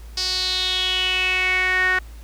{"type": "tone with band-pass filter sweep", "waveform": "sawtooth", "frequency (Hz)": 370, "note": "F#4", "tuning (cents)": 0, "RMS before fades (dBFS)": -21, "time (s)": [0.17, 1.99], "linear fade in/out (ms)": 5, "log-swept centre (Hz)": [4900, 1700], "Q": 6, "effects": ["added 56 Hz sine -36 dBFS peak until 2.23 s", "pink hiss -50 dBFS RMS until 2.23 s"]}